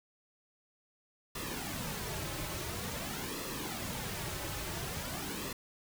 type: noise with flanger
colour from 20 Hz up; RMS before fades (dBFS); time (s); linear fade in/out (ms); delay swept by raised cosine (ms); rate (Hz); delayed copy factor
pink; -39; 1.35-5.53; 5; 1.3 to 4.3; 0.48; -0.6
effects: none